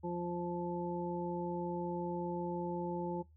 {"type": "harmonic tone", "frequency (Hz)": 174.61, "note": "F3", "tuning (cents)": 0, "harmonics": [1, 2, 3, 5], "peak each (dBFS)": [-39, -39, -44, -42], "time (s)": [0.03, 3.23], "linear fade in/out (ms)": 20, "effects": ["noise-tail reverb RT60 0.2 s tail -21 dB re dry", "added 78 Hz sine -59 dBFS peak until 3.36 s"]}